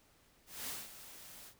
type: noise with ADSR envelope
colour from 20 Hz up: white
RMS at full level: -41 dBFS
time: 0.46-1.55 s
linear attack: 220 ms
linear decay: 200 ms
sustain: -12 dB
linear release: 83 ms
effects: pink hiss -68 dBFS RMS until 1.59 s